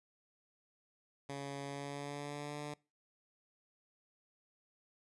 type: tone with pitch glide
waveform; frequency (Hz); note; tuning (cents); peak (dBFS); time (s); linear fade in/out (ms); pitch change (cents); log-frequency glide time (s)
10% pulse; 140.1 to 147.58; C#3 to D3; +19 to +9; -33; 1.29-2.74; 5; +90; 1.64-2.61
effects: noise-tail reverb RT60 0.3 s tail -24 dB re dry + resampled to 24000 Hz